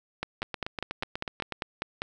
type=two click trains; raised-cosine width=0.3 ms; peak=-16 / -14 dBFS; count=10 / 10; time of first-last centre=0.42-1.523 / 0.23-2.019 s; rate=8.16 / 5.03 Hz; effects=none

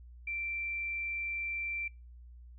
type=tone; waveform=sine; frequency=2349 Hz; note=D7; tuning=in tune; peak=-34 dBFS; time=0.27-1.88 s; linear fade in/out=5 ms; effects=noise-tail reverb RT60 0.3 s tail -26 dB re dry + added 60 Hz sine -49 dBFS peak until 2.58 s

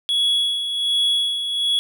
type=tone with tremolo; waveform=triangle; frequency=3362 Hz; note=G#7; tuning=20 cents sharp; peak=-14 dBFS; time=0.09-1.79 s; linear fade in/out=0 ms; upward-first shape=sine; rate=1.3 Hz; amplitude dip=55%; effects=none

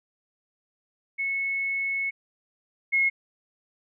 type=tone pair in turn; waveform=sine; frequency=2197 / 2167 Hz; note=C#7 / C#7; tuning=-16 / -40 cents; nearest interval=unison; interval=24 cents; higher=first; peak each=-25 / -19 dBFS; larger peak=second; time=1.18-2.11 / 2.92-3.1 s; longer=first; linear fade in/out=20 ms; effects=none

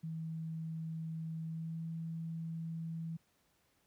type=tone with pitch glide; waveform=sine; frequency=161.4 to 163.75 Hz; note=E3 to E3; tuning=-36 to -11 cents; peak=-38 dBFS; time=0.03-3.17 s; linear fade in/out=10 ms; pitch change=+25 cents; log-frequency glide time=1.42-1.84 s; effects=pink hiss -74 dBFS RMS until 3.86 s + high-pass 60 Hz 12 dB/octave

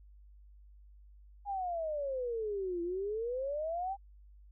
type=exponential two-way sweep; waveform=sine; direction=down then up; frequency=826 to 338.2 to 804 Hz; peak=-33 dBFS; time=1.45-3.97 s; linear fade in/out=50 ms; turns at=2.82 s; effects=added 50 Hz sine -54 dBFS peak until 4.51 s

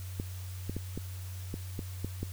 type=clicks; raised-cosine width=3 ms; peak=-22 dBFS; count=8; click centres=0.199 / 0.696 / 0.766 / 0.976 / 1.541 / 1.792 / 2.046 / 2.23 s; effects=added 92 Hz sine -38 dBFS peak until 2.32 s + white hiss -51 dBFS RMS until 2.32 s

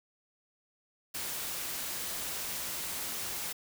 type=noise; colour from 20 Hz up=white; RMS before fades=-37 dBFS; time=1.14-3.53 s; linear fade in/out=10 ms; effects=none

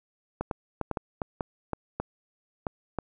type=clicks; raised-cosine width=1 ms; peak=-15 dBFS; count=11; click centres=0.41 / 0.512 / 0.813 / 0.913 / 0.972 / 1.218 / 1.408 / 1.733 / 2 / 2.668 / 2.987 s; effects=none

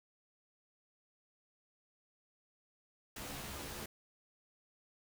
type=noise with comb filter; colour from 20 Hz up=pink; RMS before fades=-45 dBFS; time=3.16-3.86 s; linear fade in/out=5 ms; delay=14 ms; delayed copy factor=+0.7; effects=none

